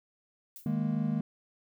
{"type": "noise with exponential decay", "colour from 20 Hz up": "violet", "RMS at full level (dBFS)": -43, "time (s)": [0.56, 0.77], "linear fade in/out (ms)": 1, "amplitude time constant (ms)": 44}
{"type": "chord", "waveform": "triangle", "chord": "D# suspended fourth", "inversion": "none", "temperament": "equal", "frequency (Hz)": [155.56, 207.7, 233.1], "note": ["D#3", "G#3", "A#3"], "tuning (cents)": [0, 0, 0], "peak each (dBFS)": -30, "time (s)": [0.66, 1.21], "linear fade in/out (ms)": 2}
{"effects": []}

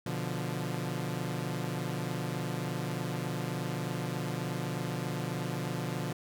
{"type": "chord", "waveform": "sawtooth", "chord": "B diminished", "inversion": "none", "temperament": "equal", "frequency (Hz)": [123.47, 146.83, 174.61], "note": ["B2", "D3", "F3"], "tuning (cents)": [0, 0, 0], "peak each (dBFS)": -33, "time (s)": [0.06, 6.13], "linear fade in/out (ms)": 5, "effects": []}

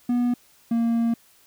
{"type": "tone pair in turn", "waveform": "triangle", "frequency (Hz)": [243.3, 231.7], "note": ["B3", "A#3"], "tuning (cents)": [-26, -10], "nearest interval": "minor second", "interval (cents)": 84, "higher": "first", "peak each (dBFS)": -17, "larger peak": "neither", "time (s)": [[0.09, 0.34], [0.71, 1.14]], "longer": "second", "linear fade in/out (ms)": 5, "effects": ["white hiss -57 dBFS RMS until 1.46 s"]}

